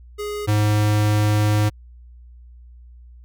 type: tone pair in turn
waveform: square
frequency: 415.7 / 105.38 Hz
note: G#4 / G#2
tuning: +2 / +26 cents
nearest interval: 2 octaves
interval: 2376 cents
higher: first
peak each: -26 / -16 dBFS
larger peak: second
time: 0.18-0.47 / 0.47-1.7 s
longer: second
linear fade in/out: 20 ms
effects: added 60 Hz sine -41 dBFS peak until 3.24 s